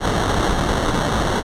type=noise with sample-and-hold; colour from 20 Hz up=pink; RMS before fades=-19 dBFS; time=0-1.43 s; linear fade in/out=50 ms; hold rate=2450 Hz; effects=low-pass 8000 Hz 12 dB/octave